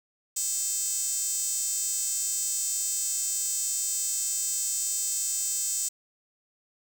5% pulse tone with high-pass filter, 523.3 Hz, C5, in tune, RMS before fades -29 dBFS, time 0.36-5.89 s, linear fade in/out 10 ms, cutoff 8000 Hz, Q 5, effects 8-bit

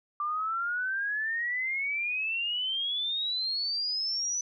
sine exponential sweep, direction up, 1174.7 to 6020 Hz, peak -28 dBFS, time 0.2-4.41 s, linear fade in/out 2 ms, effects none

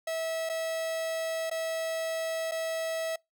45% pulse tone with dropouts, 650 Hz, E5, 24 cents flat, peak -30 dBFS, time 0.07-3.16 s, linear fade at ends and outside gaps 5 ms, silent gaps 0.492-0.496 / 1.499-1.512 / 2.513-2.518 s, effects noise-tail reverb RT60 0.2 s tail -26 dB re dry

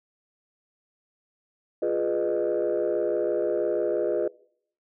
sine chord, F half-diminished seventh, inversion none, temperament equal with one note detuned, 349.2 / 415.3 / 493.9 / 611.2 Hz, F4 / Ab4 / Cb5 / Eb5, 0 / 0 / 0 / -31 cents, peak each -27 dBFS, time 1.82-4.28 s, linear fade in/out 5 ms, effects noise-tail reverb RT60 0.6 s tail -22 dB re dry + tanh soft clip ceiling -17 dBFS

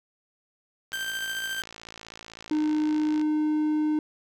click train, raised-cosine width 0.2 ms, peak -24 dBFS, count 129, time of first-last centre 0.92-3.214 s, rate 55.8 Hz
30% pulse tone with tremolo, 1568 Hz, G6, in tune, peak -25 dBFS, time 0.93-1.62 s, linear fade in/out 0 ms, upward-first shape triangle, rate 14 Hz, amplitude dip 40%
triangle tone, 305.2 Hz, D#4, 33 cents flat, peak -20 dBFS, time 2.51-3.99 s, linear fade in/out 2 ms
effects none

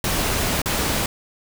pink noise with dropouts, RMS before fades -22 dBFS, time 0.04-1.06 s, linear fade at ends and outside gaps 2 ms, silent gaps 0.618-0.658 s, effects none

